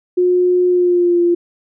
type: tone with pitch glide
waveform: sine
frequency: 360 to 346.5 Hz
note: F#4 to F4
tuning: -47 to -14 cents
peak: -10 dBFS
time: 0.17-1.35 s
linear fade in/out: 10 ms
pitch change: -67 cents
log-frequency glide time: 0.68-1.21 s
effects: none